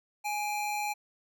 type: tone pair together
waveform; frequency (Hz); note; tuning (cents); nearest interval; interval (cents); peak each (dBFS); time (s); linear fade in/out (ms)
square; 833 / 2364; G#5 / D7; +5 / +11; octave + tritone; 1806; -32 / -38; 0.24-0.94; 20
effects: none